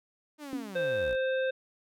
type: linear sweep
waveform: sawtooth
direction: down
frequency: 310 to 37.72 Hz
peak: -36 dBFS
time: 0.38-1.17 s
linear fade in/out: 50 ms
type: tone with exponential decay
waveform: sine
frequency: 273.6 Hz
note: C#4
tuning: 23 cents flat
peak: -28 dBFS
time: 0.53-0.86 s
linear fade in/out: 1 ms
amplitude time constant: 71 ms
type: harmonic tone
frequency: 523.3 Hz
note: C5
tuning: in tune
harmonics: 1 / 3 / 5 / 7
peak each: -27 / -35 / -44 / -45 dBFS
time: 0.75-1.51 s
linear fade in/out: 10 ms
effects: none